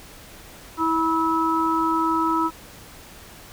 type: harmonic tone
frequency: 324.8 Hz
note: E4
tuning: 26 cents flat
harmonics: 1 / 3 / 4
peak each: -23 / -23 / -23 dBFS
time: 0.77-2.51 s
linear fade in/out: 50 ms
effects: pink hiss -44 dBFS RMS until 3.52 s